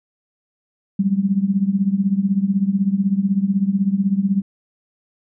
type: tone with tremolo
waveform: sine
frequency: 196 Hz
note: G3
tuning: in tune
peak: -11 dBFS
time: 0.99-4.42 s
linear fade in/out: 5 ms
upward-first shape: triangle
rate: 16 Hz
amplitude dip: 90%
effects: none